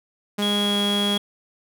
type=tone with pitch glide; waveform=sawtooth; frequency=205.4 to 203.7 Hz; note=G#3 to G#3; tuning=-19 to -33 cents; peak=-18 dBFS; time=0.38-1.18 s; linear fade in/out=10 ms; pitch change=-14 cents; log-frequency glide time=0.54-0.76 s
type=tone; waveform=triangle; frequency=3322 Hz; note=G#7; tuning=in tune; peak=-21 dBFS; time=0.42-1.18 s; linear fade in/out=5 ms
effects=none